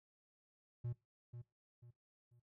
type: tone with echo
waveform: triangle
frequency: 120 Hz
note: B2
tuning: 49 cents flat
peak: -37 dBFS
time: 0.84-0.93 s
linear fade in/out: 10 ms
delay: 490 ms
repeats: 3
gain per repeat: -9 dB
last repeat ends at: 2.4 s
effects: noise-tail reverb RT60 0.2 s tail -18 dB re dry